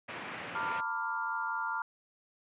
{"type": "band-pass noise", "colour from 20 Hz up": "white", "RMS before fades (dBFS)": -42, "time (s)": [0.08, 0.81], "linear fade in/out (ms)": 10, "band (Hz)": [110, 2500], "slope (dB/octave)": 24}
{"type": "chord", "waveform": "sine", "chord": "B half-diminished seventh", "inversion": "third", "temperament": "equal with one note detuned", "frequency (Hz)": [903.2, 987.8, 1174.7, 1396.9], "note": ["A5", "B5", "D6", "F6"], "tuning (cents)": [45, 0, 0, 0], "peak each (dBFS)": [-37, -39, -40, -35], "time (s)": [0.55, 1.82], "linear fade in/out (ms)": 2}
{"effects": ["resampled to 8000 Hz"]}